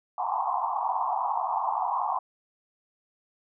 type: band-pass noise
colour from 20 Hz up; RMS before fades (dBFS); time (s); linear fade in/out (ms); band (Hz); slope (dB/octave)
white; -28; 0.18-2.19; 5; 710 to 1100; 96
effects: none